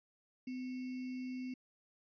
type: tone with sample-and-hold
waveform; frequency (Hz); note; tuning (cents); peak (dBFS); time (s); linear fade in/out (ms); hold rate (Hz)
sine; 254.4; C4; -48; -39; 0.47-1.54; 5; 2450
effects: resampled to 11025 Hz